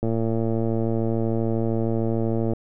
click train, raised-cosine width 2 ms, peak -12 dBFS, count 284, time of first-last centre 0.03-2.534 s, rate 113 Hz, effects none

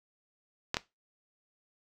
clicks, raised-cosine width 0.2 ms, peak -11 dBFS, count 2, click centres 0.744 / 0.769 s, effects noise-tail reverb RT60 0.2 s tail -17 dB re dry

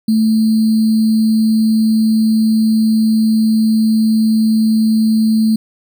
sine tone with sample-and-hold, 220.1 Hz, A3, 1 cent sharp, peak -9 dBFS, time 0.08-5.56 s, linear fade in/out 5 ms, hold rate 4410 Hz, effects none

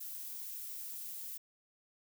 violet noise, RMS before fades -44 dBFS, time 0-1.38 s, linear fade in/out 10 ms, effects none

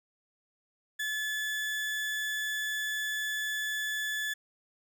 35% pulse tone, 1724 Hz, A6, 36 cents flat, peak -29 dBFS, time 0.99-4.34 s, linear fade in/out 10 ms, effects none

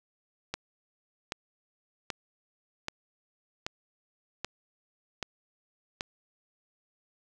click train, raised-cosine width 0.2 ms, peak -15 dBFS, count 8, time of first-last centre 0.54-6.009 s, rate 1.28 Hz, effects none

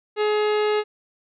harmonic tone with a mistuned harmonic, 422.4 Hz, G#4, 29 cents sharp, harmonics 1 / 2 / 3 / 4 / 5 / 6 / 7 / 8 / 9 / 10, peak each -19 / -29 / -31 / -35 / -34 / -41 / -36 / -43 / -43 / -44 dBFS, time 0.16-0.84 s, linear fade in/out 50 ms, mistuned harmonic 7, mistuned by -74 cents, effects none

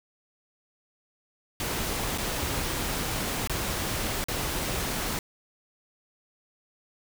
pink noise with dropouts, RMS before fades -30 dBFS, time 1.6-5.19 s, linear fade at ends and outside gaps 1 ms, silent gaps 2.177-2.183 / 3.474-3.496 / 4.241-4.284 s, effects none

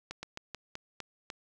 slowing click train, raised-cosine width 0.2 ms, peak -22 dBFS, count 7, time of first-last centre 0.11-1.302 s, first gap 120 ms, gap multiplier 1.2, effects none

